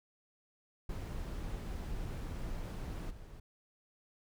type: noise with level steps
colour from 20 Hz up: brown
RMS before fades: -40 / -50 dBFS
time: 0.89-3.4 s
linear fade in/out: 5 ms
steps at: 3.1 s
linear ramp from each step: 10 ms
effects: none